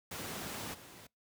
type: noise with level steps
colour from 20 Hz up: pink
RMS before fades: -41 / -53 dBFS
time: 0.11-1.07 s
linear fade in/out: 5 ms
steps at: 0.73 s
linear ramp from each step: 20 ms
effects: noise-tail reverb RT60 0.2 s tail -26 dB re dry + high-pass 100 Hz 12 dB/octave